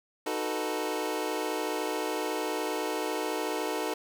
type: chord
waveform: 25% pulse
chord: B dominant seventh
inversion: first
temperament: equal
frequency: 311.1 / 370 / 440 / 493.9 Hz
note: D#4 / F#4 / A4 / B4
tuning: 0 / 0 / 0 / 0 cents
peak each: -31 / -33 / -30 / -33 dBFS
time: 0.26-3.94 s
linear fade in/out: 5 ms
effects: none